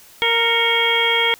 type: harmonic tone with a mistuned harmonic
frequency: 464.4 Hz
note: A#4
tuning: 7 cents flat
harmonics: 1 / 2 / 3 / 4 / 5 / 6 / 7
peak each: -23 / -23 / -27 / -26 / -19 / -31 / -19 dBFS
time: 0.22-1.34 s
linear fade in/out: 0 ms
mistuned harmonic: 5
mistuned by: -76 cents
effects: white hiss -46 dBFS RMS until 1.39 s